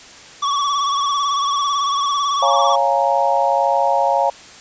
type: tone with vibrato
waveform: square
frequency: 1131 Hz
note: C#6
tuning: 34 cents sharp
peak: -17 dBFS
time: 0.42-2.76 s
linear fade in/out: 10 ms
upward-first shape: sine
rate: 18 Hz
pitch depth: 51 cents each way
type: chord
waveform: sine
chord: Bb minor seventh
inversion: first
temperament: equal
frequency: 554.4 / 698.5 / 830.6 / 932.3 Hz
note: Db5 / F5 / Ab5 / Bb5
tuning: 0 / 0 / 0 / 0 cents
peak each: -19 dBFS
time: 2.42-4.3 s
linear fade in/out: 5 ms
effects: white hiss -40 dBFS RMS until 4.6 s + resampled to 16000 Hz